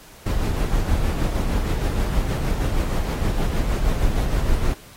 brown noise with tremolo, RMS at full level -19 dBFS, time 0.26-4.74 s, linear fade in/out 5 ms, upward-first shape sine, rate 6.4 Hz, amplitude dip 40%, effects pink hiss -46 dBFS RMS until 4.96 s + AAC 48 kbps

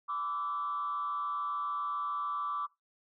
sine tone with frequency modulation, 1162 Hz, D6, 19 cents flat, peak -31 dBFS, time 0.08-2.67 s, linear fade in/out 20 ms, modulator 155 Hz, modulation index 0.6, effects noise-tail reverb RT60 0.2 s tail -21 dB re dry + tanh soft clip ceiling -27 dBFS

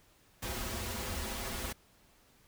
pink noise with comb filter, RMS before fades -38 dBFS, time 0.42-1.73 s, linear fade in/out 10 ms, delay 6.7 ms, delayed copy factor -0.95, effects pink hiss -65 dBFS RMS until 2.47 s

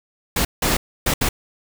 pink noise bursts at uneven times, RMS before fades -19 dBFS, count 4, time 0.36-0.45 / 0.62-0.77 / 1.06-1.14 / 1.21-1.29 s, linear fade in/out 5 ms, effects none

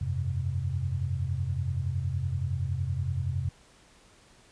sine chord, F suspended second, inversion none, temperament equal, 87.31 / 98 / 130.81 Hz, F2 / G2 / C3, 0 / 0 / 0 cents, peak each -31 / -33 / -31 dBFS, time 0.01-3.49 s, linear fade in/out 5 ms, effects pink hiss -58 dBFS RMS until 4.51 s + resampled to 22050 Hz

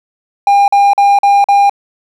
triangle tone bursts, 804 Hz, G5, 44 cents sharp, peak -3 dBFS, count 5, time 0.47-1.696 s, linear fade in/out 2 ms, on 210 ms, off 44 ms, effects none

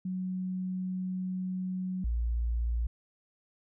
sine tone pair in turn, 185 / 58.11 Hz, F#3 / A#1, 0 / -5 cents, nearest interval octave + minor sixth, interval 2005 cents, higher first, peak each -31 / -27 dBFS, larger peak second, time 0.05-2.04 / 2.04-2.87 s, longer first, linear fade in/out 5 ms, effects none

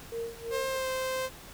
sine tone with tremolo, 462.5 Hz, A#4, 14 cents flat, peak -31 dBFS, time 0.12-0.77 s, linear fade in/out 2 ms, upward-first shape sine, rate 3 Hz, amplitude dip 90%
sawtooth tone with pitch glide, 531 to 520.7 Hz, C5 to C5, +25 to -8 cents, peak -26 dBFS, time 0.5-1.3 s, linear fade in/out 50 ms, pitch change -33 cents, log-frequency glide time 0.67-0.9 s
effects pink hiss -48 dBFS RMS until 1.53 s

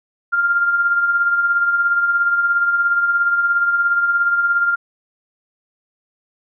sine tone with tremolo, 1396.9 Hz, F6, in tune, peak -11 dBFS, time 0.32-4.76 s, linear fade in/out 20 ms, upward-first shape triangle, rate 17 Hz, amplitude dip 55%, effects none

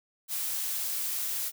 blue noise, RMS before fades -32 dBFS, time 0.28-1.52 s, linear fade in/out 50 ms, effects none

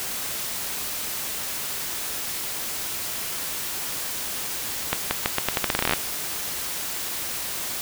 accelerating click train, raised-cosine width 0.3 ms, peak -4 dBFS, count 17, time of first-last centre 4.93-5.935 s, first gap 180 ms, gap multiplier 0.83, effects white hiss -30 dBFS RMS until 7.81 s

